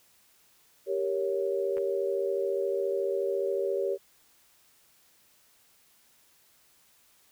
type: chord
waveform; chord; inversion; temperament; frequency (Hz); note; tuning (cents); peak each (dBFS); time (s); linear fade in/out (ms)
sine; G diminished; none; equal with one note detuned; 392 / 466.2 / 556.9; G4 / Bb4 / Db5; 0 / 0 / +8; -29 / -33 / -31; 0.86-3.98; 50
type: clicks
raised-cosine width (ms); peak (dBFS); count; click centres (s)
0.5; -31; 2; 1.77 / 1.781
effects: white hiss -63 dBFS RMS until 7.31 s